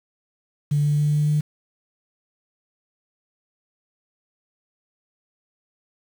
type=tone with pitch steps; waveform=sine; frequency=146.2 / 147.22 / 148.24 / 149.27 / 150.31 Hz; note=D3 / D3 / D3 / D3 / D3; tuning=-7 / +5 / +17 / +29 / +41 cents; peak=-16 dBFS; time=0.71-1.41 s; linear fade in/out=10 ms; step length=140 ms; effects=tanh soft clip ceiling -12 dBFS + 7-bit